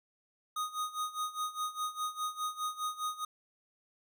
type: tone with tremolo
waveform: square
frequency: 1243 Hz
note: D#6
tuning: 2 cents flat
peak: -32 dBFS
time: 0.56-3.25 s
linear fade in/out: 5 ms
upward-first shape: sine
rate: 4.9 Hz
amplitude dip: 85%
effects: none